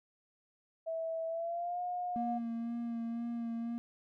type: tone with pitch glide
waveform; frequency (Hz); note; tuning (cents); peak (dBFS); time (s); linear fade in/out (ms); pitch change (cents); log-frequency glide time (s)
sine; 653 to 716.2; E5 to F5; -17 to +43; -34; 0.86-2.39; 20; +160; 1.27-1.81
type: tone with vibrato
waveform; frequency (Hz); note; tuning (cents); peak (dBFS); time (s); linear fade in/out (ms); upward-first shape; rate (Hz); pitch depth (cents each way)
triangle; 233.1; A#3; 0; -33; 2.16-3.78; 0; sine; 2; 20
effects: none